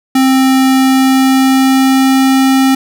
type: tone with pitch glide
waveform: square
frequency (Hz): 263.6 to 265.9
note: C4 to C4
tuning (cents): +13 to +28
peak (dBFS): -7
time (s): 0.15-2.75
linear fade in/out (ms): 5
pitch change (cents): +15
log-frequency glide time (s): 0.71-2.38
effects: none